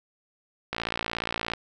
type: click train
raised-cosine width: 0.3 ms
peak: -12 dBFS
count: 47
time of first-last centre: 0.73-1.536 s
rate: 57.1 Hz
effects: none